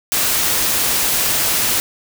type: noise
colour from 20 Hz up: white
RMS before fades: -17 dBFS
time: 0.12-1.8 s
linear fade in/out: 0 ms
effects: none